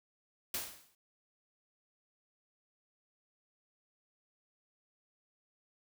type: noise with exponential decay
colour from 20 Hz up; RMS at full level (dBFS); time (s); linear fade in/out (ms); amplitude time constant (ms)
white; -34; 0.54-0.95; 2; 87
effects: none